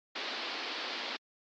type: band-pass noise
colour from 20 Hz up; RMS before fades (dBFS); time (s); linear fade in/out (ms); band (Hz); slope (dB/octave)
white; -38; 0.15-1.17; 10; 240 to 4700; 48
effects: MP3 64 kbps